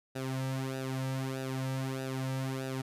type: tone with flanger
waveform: sawtooth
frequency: 132.2 Hz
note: C3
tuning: 18 cents sharp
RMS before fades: -35 dBFS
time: 0.15-2.82 s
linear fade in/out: 10 ms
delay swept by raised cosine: 0.92 to 2.82 ms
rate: 1.6 Hz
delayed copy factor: -0.75
effects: resampled to 32000 Hz